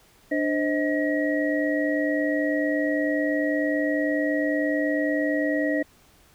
sine tone cluster, 295.8 / 523 / 632 / 1902 Hz, D4 / C5 / D#5 / A#6, +13 / -1 / +27 / +34 cents, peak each -24 / -29 / -28 / -29 dBFS, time 0.31-5.83 s, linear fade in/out 10 ms, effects pink hiss -57 dBFS RMS until 6.34 s

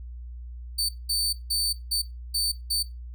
sawtooth tone bursts at uneven times, 4554 Hz, C#8, 46 cents sharp, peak -21 dBFS, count 6, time 0.78-0.89 / 1.09-1.33 / 1.5-1.73 / 1.91-2.02 / 2.34-2.52 / 2.7-2.83 s, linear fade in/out 10 ms, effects noise-tail reverb RT60 0.2 s tail -17 dB re dry + added 60 Hz sine -36 dBFS peak until 3.14 s

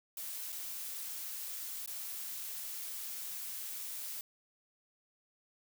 blue noise with dropouts, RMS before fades -42 dBFS, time 0.17-4.21 s, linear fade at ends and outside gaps 2 ms, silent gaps 0.521-0.525 / 1.861-1.875 s, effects none

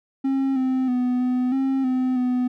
triangle tone with pitch steps, 269.4 / 259.6 / 249 / 251.2 / 267.5 / 256.1 / 250.1 Hz, C#4 / C4 / B3 / B3 / C4 / C4 / B3, -49 / -13 / +14 / +30 / +38 / -37 / +22 cents, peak -17 dBFS, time 0.24-2.48 s, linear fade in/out 10 ms, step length 320 ms, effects none

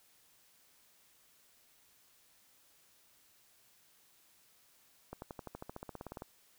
accelerating click train, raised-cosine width 1 ms, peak -29 dBFS, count 17, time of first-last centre 5.13-6.221 s, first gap 91 ms, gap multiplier 0.96, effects white hiss -67 dBFS RMS until 6.58 s

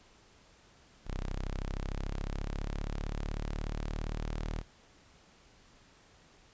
sawtooth linear sweep, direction up, 32.01 to 39.03 Hz, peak -30 dBFS, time 1.05-4.64 s, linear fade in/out 50 ms, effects pink hiss -61 dBFS RMS until 6.53 s + resampled to 16000 Hz

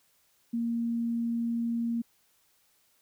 sine tone, 233.1 Hz, A#3, in tune, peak -27 dBFS, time 0.53-2.02 s, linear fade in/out 10 ms, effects white hiss -68 dBFS RMS until 3.01 s

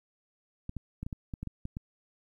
clicks, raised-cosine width 5 ms, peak -24 dBFS, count 10, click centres 0.694 / 0.767 / 1.03 / 1.065 / 1.128 / 1.338 / 1.43 / 1.473 / 1.654 / 1.769 s, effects 11-bit

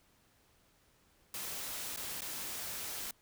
white noise with dropouts, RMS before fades -41 dBFS, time 1.34-3.11 s, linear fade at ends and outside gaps 2 ms, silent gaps 1.962-1.972 / 2.208-2.218 s, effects pink hiss -69 dBFS RMS until 3.21 s

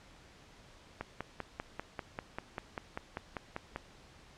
click train, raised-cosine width 0.5 ms, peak -22 dBFS, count 15, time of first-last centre 1.01-3.76 s, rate 5.09 Hz, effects pink hiss -58 dBFS RMS until 4.37 s + low-pass 6000 Hz 12 dB/octave

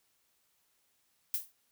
violet noise with exponential decay, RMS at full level -29 dBFS, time 1.34-1.52 s, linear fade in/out 0 ms, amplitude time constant 37 ms, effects white hiss -74 dBFS RMS until 1.71 s

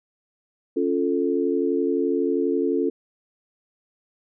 sine chord, Db augmented, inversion none, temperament equal, 277.2 / 349.2 / 440 Hz, Db4 / F4 / A4, 0 / 0 / 0 cents, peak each -24 dBFS, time 0.76-2.9 s, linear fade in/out 10 ms, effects none

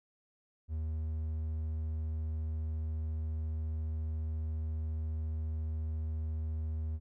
triangle tone, 78.6 Hz, D#2, 18 cents sharp, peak -31 dBFS, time 0.68-7 s, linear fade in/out 50 ms, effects none

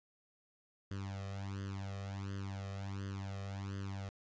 sawtooth tone with flanger, 98 Hz, G2, in tune, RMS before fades -42 dBFS, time 0.91-4.09 s, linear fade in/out 0 ms, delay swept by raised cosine 0.63 to 1.63 ms, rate 1.4 Hz, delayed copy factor +1, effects resampled to 16000 Hz

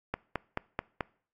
click train, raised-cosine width 0.5 ms, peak -15 dBFS, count 5, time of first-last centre 0.14-1.008 s, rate 4.61 Hz, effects noise-tail reverb RT60 0.5 s tail -23 dB re dry + AAC 48 kbps

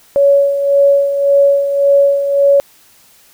sine tone with tremolo, 561 Hz, C#5, 21 cents sharp, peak -5 dBFS, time 0.16-2.6 s, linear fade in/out 0 ms, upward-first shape sine, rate 1.8 Hz, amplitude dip 60%, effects white hiss -47 dBFS RMS until 3.33 s

